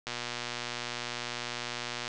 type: click train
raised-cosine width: 0.2 ms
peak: -17 dBFS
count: 242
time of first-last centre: 0.07-2.078 s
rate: 120 Hz
effects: resampled to 22050 Hz